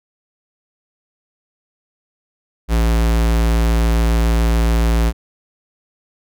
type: tone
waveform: square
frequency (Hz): 56.7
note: A#1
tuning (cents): -47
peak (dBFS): -13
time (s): 2.68-5.13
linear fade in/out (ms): 50
effects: none